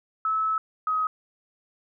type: tone pair in turn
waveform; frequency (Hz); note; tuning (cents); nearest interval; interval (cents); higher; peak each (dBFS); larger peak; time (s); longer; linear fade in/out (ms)
sine; 1300 / 1264.5; E6 / D#6; -24 / +28; unison; 48; first; -22; neither; 0.25-0.58 / 0.87-1.07; first; 2
effects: none